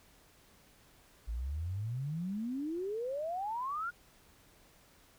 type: exponential sweep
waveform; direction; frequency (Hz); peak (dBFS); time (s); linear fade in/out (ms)
sine; up; 52.9 to 1453; -34; 1.27-3.91; 20
effects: pink hiss -63 dBFS RMS until 5.18 s